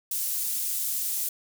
pink high-pass noise, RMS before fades -29 dBFS, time 0.11-1.29 s, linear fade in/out 5 ms, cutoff 10000 Hz, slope 12 dB/octave, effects none

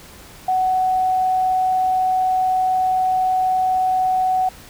sine tone, 746 Hz, F#5, 14 cents sharp, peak -15 dBFS, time 0.48-4.49 s, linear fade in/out 5 ms, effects pink hiss -42 dBFS RMS until 4.69 s

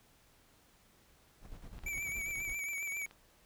brown noise with tremolo, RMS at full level -47 dBFS, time 1.41-2.59 s, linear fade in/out 50 ms, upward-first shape square, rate 9.4 Hz, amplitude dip 60%
click train, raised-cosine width 0.3 ms, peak -38 dBFS, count 29, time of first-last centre 1.79-3.111 s, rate 21.2 Hz
square tone with vibrato, 2291 Hz, D7, 44 cents flat, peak -37 dBFS, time 1.86-3.06 s, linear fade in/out 5 ms, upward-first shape triangle, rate 7.4 Hz, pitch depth 59 cents each way
effects pink hiss -66 dBFS RMS until 3.45 s

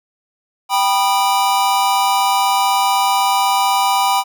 square chord, G augmented, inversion none, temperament just, 784 / 980 / 1225 Hz, G5 / B5 / D#6, 0 / -14 / -27 cents, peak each -17 / -17 / -23 dBFS, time 0.69-4.24 s, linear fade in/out 50 ms, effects none

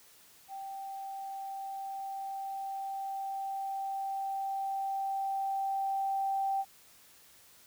sine tone with level ramp, 781 Hz, G5, 7 cents flat, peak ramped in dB -39 to -28 dBFS, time 0.48-6.65 s, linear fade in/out 50 ms, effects white hiss -59 dBFS RMS until 7.66 s

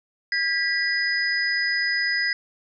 sine tone cluster, 1622 / 1958 / 4994 Hz, G#6 / B6 / D#8, -41 / -15 / +6 cents, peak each -27 / -23 / -27 dBFS, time 0.32-2.33 s, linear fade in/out 2 ms, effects none

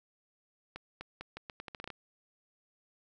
accelerating click train, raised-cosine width 0.3 ms, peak -26 dBFS, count 12, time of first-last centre 0.76-1.903 s, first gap 250 ms, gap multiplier 0.8, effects none

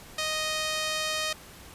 sawtooth tone with band-pass filter, 622.3 Hz, D#5, in tune, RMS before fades -30 dBFS, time 0.18-1.33 s, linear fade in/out 5 ms, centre 4300 Hz, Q 0.75, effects pink hiss -48 dBFS RMS until 1.74 s + resampled to 32000 Hz

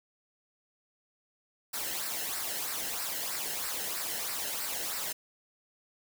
white noise with flanger, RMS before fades -35 dBFS, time 1.73-5.13 s, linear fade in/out 10 ms, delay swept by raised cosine 0.3 to 0.87 ms, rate 3.1 Hz, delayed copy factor -0.6, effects none

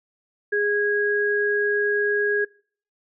sine tone pair together, 412.9 / 1648.5 Hz, G#4 / G#6, -10 / -13 cents, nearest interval 2 octaves, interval 2397 cents, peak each -22 / -22 dBFS, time 0.52-2.45 s, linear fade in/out 10 ms, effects noise-tail reverb RT60 0.5 s tail -24 dB re dry

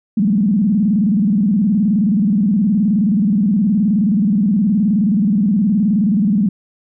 sine tone with vibrato, 203.7 Hz, G#3, 33 cents flat, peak -11 dBFS, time 0.17-6.49 s, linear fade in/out 5 ms, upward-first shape square, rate 19 Hz, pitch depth 160 cents each way, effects none

